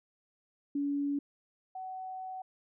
sine tone pair in turn, 284.5 / 750.8 Hz, C#4 / F#5, +45 / +25 cents, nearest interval octave + perfect fourth, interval 1680 cents, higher second, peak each -29 / -38 dBFS, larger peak first, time 0.75-1.19 / 1.75-2.42 s, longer second, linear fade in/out 5 ms, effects none

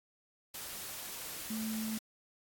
sine tone in noise, 220 Hz, A3, in tune, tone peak -35 dBFS, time 1.5-1.98 s, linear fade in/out 5 ms, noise white, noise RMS -43 dBFS, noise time 0.54-1.99 s, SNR +5 dB, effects AAC 64 kbps

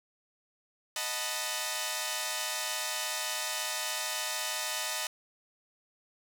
5% pulse chord, B dominant seventh, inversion first, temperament equal with one note detuned, 622.3 / 740 / 882.5 / 987.8 Hz, D#5 / F#5 / A5 / B5, 0 / 0 / +5 / 0 cents, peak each -25 / -29 / -25 / -26 dBFS, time 0.96-5.07 s, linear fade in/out 2 ms, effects none

